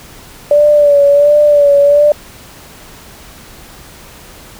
sine tone with vibrato, 580 Hz, D5, 22 cents flat, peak -4 dBFS, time 0.51-2.12 s, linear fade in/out 2 ms, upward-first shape sine, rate 1.4 Hz, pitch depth 40 cents each way, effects pink hiss -36 dBFS RMS until 4.59 s

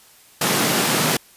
pink high-pass noise, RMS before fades -19 dBFS, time 0.41-1.17 s, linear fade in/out 5 ms, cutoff 130 Hz, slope 48 dB/octave, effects white hiss -50 dBFS RMS until 1.36 s + resampled to 32000 Hz

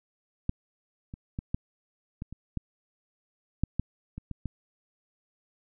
clicks, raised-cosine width 5 ms, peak -14 / -27 / -20 / -15 / -23 / -28 / -18 / -12 / -14 / -25 / -23 / -20 dBFS, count 12, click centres 0.494 / 1.139 / 1.389 / 1.545 / 2.221 / 2.326 / 2.573 / 3.636 / 3.796 / 4.18 / 4.313 / 4.457 s, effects none

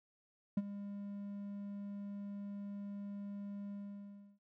triangle tone with ADSR envelope, 201.7 Hz, G3, 50 cents sharp, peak -26 dBFS, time 0.57-4.39 s, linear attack 5 ms, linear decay 37 ms, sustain -14 dB, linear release 670 ms, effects none

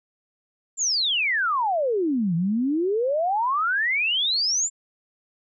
sine exponential two-way sweep, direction down then up, 7459 to 161.4 to 7459 Hz, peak -20 dBFS, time 0.77-4.7 s, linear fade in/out 50 ms, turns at 2.35 s, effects none

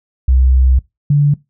sine tone pair in turn, 64.4 / 144.86 Hz, C2 / D3, -27 / -23 cents, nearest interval octave + major second, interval 1404 cents, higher second, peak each -7 dBFS, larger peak neither, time 0.28-0.79 / 1.1-1.34 s, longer first, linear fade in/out 5 ms, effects noise-tail reverb RT60 0.2 s tail -21 dB re dry

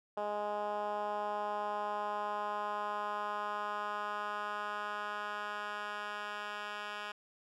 10% pulse tone with band-pass filter sweep, 207.7 Hz, G#3, in tune, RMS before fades -38 dBFS, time 0.17-7.12 s, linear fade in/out 5 ms, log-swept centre 700 to 2000 Hz, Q 1.9, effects none

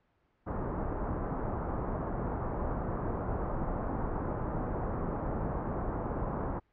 pink low-pass noise, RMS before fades -34 dBFS, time 0.46-6.6 s, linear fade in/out 20 ms, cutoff 1200 Hz, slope 24 dB/octave, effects pink hiss -72 dBFS RMS until 6.72 s + low-pass 2000 Hz 12 dB/octave

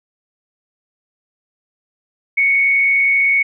sine tone with frequency modulation, 2217 Hz, C#7, in tune, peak -11 dBFS, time 2.37-3.43 s, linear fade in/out 10 ms, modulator 90.4 Hz, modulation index 0.42, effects none

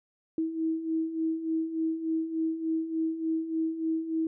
sine beating tone pair, 320 / 323.4 Hz, D#4 / E4, +49 / -33 cents, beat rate 3.4 Hz, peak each -34 / -28 dBFS, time 0.38-4.27 s, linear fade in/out 2 ms, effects none

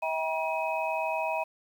sine tone cluster, 643 / 791 / 959 / 2530 Hz, E5 / G5 / A#5 / D#7, -43 / +15 / +49 / +28 cents, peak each -31 / -35 / -32 / -35 dBFS, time 0.02-1.44 s, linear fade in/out 10 ms, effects 9-bit

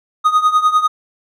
triangle tone with tremolo, 1244 Hz, D#6, 1 cent flat, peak -5 dBFS, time 0.24-0.88 s, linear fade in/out 20 ms, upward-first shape triangle, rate 10 Hz, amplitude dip 85%, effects none

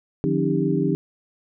sine tone cluster, 152.8 / 178.7 / 271.5 / 312.3 / 396.5 Hz, D#3 / F3 / C#4 / D#4 / G4, -31 / +40 / -36 / +7 / +20 cents, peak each -25 dBFS, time 0.24-0.95 s, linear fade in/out 0 ms, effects none

